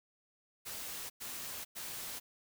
white noise bursts, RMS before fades -43 dBFS, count 3, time 0.65-2.2 s, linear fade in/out 20 ms, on 450 ms, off 100 ms, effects none

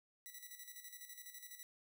5% pulse tone with tremolo, 1961 Hz, B6, 13 cents flat, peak -39 dBFS, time 0.26-1.63 s, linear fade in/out 0 ms, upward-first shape square, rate 12 Hz, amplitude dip 60%, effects none

